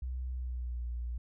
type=tone with pitch glide; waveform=sine; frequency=63.2 to 59.65 Hz; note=B1 to A#1; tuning=+41 to +41 cents; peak=-34 dBFS; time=0.02-1.18 s; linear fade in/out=5 ms; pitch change=-100 cents; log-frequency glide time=0.31-0.85 s; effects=none